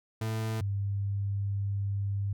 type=tone pair in turn; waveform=40% pulse / sine; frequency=110.7 / 99.8 Hz; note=A2 / G2; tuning=+11 / +32 cents; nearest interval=major second; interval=179 cents; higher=first; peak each=-29 / -28 dBFS; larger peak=second; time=0.21-0.61 / 0.61-2.33 s; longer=second; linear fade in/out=5 ms; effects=none